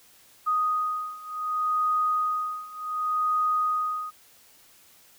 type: beating tone pair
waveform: sine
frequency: 1244.5 / 1245.17 Hz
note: D#6 / D#6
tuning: 0 / +1 cents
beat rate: 0.67 Hz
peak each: -28 / -26 dBFS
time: 0.46-4.11 s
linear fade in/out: 20 ms
effects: white hiss -56 dBFS RMS until 5.18 s